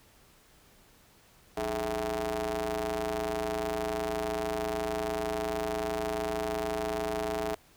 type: ring-modulated tone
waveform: sawtooth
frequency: 117.3 Hz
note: A#2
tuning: 11 cents sharp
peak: -23 dBFS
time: 1.57-7.55 s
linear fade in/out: 5 ms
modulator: 541 Hz
effects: pink hiss -60 dBFS RMS until 7.76 s

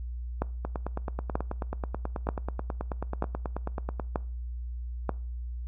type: two click trains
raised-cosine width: 1 ms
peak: -13 / -18 dBFS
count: 6 / 32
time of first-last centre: 0.42-5.093 / 0.65-3.998 s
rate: 1.07 / 9.26 Hz
effects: noise-tail reverb RT60 0.4 s tail -22 dB re dry + added 60 Hz sine -33 dBFS peak until 5.67 s

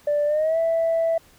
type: tone with pitch glide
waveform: sine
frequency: 587.3 to 659.2 Hz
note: D5 to E5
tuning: 0 to 0 cents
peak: -17 dBFS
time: 0.07-1.18 s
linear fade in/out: 5 ms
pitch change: +200 cents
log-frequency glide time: 0.26-0.58 s
effects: tanh soft clip ceiling -15 dBFS + pink hiss -54 dBFS RMS until 1.38 s

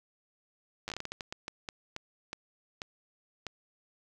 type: slowing click train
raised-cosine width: 0.2 ms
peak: -20 dBFS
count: 17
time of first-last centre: 0.88-3.467 s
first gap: 9 ms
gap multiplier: 1.33
effects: none

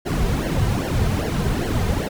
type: noise with flanger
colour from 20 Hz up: brown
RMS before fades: -21 dBFS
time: 0.05-2.09 s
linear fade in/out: 20 ms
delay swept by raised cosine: 0.8 to 3.6 ms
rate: 2.5 Hz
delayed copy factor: -0.85
effects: none

